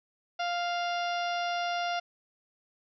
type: harmonic tone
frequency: 698.5 Hz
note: F5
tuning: in tune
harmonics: 1 / 2 / 3 / 4 / 5 / 6 / 7 / 8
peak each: -30 / -36 / -42 / -40 / -43 / -48 / -46 / -47 dBFS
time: 0.39-2 s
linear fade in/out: 10 ms
effects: none